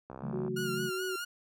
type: click train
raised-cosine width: 1 ms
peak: -29 dBFS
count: 26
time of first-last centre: 0.1-0.48 s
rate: 65.8 Hz
type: chord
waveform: sine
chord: F# minor seventh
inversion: second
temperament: equal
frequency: 138.59 / 164.81 / 185 / 220 Hz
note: C#3 / E3 / F#3 / A3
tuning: 0 / 0 / 0 / 0 cents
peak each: -39 / -42 / -41 / -38 dBFS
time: 0.2-0.91 s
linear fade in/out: 50 ms
type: tone with pitch glide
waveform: sine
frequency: 370 to 374.3 Hz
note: F#4 to F#4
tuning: 0 to +20 cents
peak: -34 dBFS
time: 0.33-1.16 s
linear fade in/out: 5 ms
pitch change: +20 cents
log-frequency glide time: 0.89-0.95 s
type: tone with vibrato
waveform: sawtooth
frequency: 1419 Hz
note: F6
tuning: 27 cents sharp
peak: -32 dBFS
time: 0.56-1.25 s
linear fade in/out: 10 ms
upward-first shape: sine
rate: 4.6 Hz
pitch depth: 54 cents each way
effects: high-pass 80 Hz 12 dB/octave